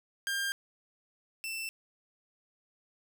sawtooth tone pair in turn, 1600 / 2669 Hz, G6 / E7, +35 / +21 cents, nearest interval major sixth, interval 886 cents, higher second, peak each -27 / -32 dBFS, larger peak first, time 0.27-0.52 / 1.44-1.69 s, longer neither, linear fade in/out 0 ms, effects none

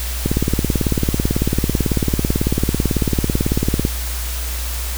click train, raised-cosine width 3 ms, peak -3 dBFS, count 66, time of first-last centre 0.26-3.851 s, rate 18.1 Hz, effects added 60 Hz sine -22 dBFS peak until 4.97 s + white hiss -28 dBFS RMS until 4.97 s

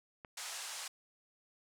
click, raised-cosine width 0.5 ms, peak -33 dBFS, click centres 0.248 s
white band-pass noise, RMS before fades -44 dBFS, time 0.37-0.88 s, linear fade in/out 5 ms, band 650 to 9100 Hz, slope 24 dB/octave
effects none

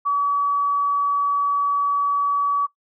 sine tone, 1140 Hz, C#6, 48 cents sharp, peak -17 dBFS, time 0.05-2.67 s, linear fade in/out 20 ms, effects noise-tail reverb RT60 0.1 s tail -18 dB re dry

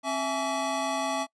square tone cluster, 267.2 / 660 / 847 / 1142 Hz, C4 / E5 / G#5 / D6, +36 / +2 / +34 / -49 cents, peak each -35 / -32 / -33 / -34 dBFS, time 0.03-1.27 s, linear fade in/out 50 ms, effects noise-tail reverb RT60 0.1 s tail -25 dB re dry + resampled to 22050 Hz

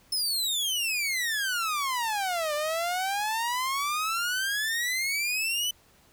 sawtooth exponential two-way sweep, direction down then up, 5274 to 587.3 to 3027 Hz, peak -23 dBFS, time 0.12-5.71 s, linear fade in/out 5 ms, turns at 2.54 s, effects pink hiss -60 dBFS RMS until 6.12 s

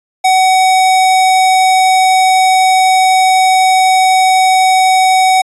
square tone, 752 Hz, F#5, 28 cents sharp, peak -7 dBFS, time 0.24-5.42 s, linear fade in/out 10 ms, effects resampled to 24000 Hz

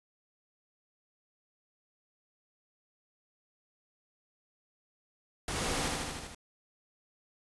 pink noise with echo, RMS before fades -35 dBFS, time 5.48-5.88 s, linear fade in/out 2 ms, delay 78 ms, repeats 6, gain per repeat -2 dB, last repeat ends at 6.348 s, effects resampled to 24000 Hz

